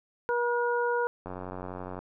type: harmonic tone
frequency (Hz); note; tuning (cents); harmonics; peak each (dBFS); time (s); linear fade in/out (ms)
480; B4; -49; 1 / 2 / 3; -27 / -30 / -32; 0.29-1.07; 0
type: click train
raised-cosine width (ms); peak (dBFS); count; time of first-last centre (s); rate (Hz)
1; -24; 68; 1.26-1.99; 91.8
effects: none